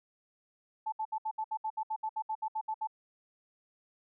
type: tone bursts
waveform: sine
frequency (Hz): 872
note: A5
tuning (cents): -16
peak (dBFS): -31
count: 16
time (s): 0.86-2.873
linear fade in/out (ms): 10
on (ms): 63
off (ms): 67
effects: none